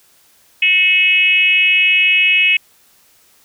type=tone with frequency modulation; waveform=sine; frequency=2554 Hz; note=D#7; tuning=45 cents sharp; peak=-9 dBFS; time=0.62-2.57 s; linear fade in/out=5 ms; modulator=366 Hz; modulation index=0.83; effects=white hiss -52 dBFS RMS until 3.44 s